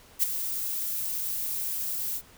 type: noise with ADSR envelope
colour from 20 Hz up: violet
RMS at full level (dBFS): -21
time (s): 0.19-2.22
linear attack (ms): 41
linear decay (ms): 11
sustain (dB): -10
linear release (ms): 62
effects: pink hiss -54 dBFS RMS until 2.37 s